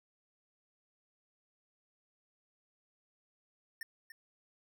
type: tone with echo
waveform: square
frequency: 1811 Hz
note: A6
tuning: 49 cents sharp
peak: -40 dBFS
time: 3.81-3.83 s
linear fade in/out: 2 ms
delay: 290 ms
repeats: 1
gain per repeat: -10 dB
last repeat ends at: 4.12 s
effects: none